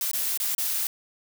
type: noise with dropouts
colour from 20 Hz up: blue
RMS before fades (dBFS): -27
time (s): 0.01-0.87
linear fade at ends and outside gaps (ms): 1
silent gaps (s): 0.114-0.133 / 0.375-0.4 / 0.549-0.581
effects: none